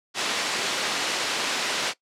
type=band-pass noise; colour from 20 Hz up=white; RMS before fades=-27 dBFS; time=0.14-1.94 s; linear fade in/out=50 ms; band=240 to 4700 Hz; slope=12 dB/octave; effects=noise-tail reverb RT60 0.1 s tail -19 dB re dry + low-pass 10000 Hz 12 dB/octave